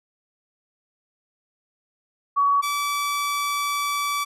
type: tone pair in turn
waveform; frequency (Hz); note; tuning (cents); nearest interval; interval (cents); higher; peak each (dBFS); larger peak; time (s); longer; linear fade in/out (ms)
sine / sawtooth; 1129 / 1152.7; C#6 / D6; +31 / -33; unison; 36; second; -16 / -19; first; 2.36-2.62 / 2.62-4.25; second; 20
effects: resampled to 32000 Hz